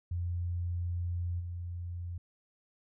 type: tone with level steps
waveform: sine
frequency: 87.31 Hz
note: F2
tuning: in tune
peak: -31 / -36 dBFS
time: 0.11-2.18 s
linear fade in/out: 5 ms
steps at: 1.39 s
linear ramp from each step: 20 ms
effects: none